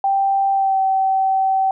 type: tone with pitch glide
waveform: sine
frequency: 784 to 768.3 Hz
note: G5 to G5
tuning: 0 to -35 cents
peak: -14 dBFS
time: 0.04-1.71 s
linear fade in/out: 2 ms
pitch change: -35 cents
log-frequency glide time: 0.52-0.8 s
effects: none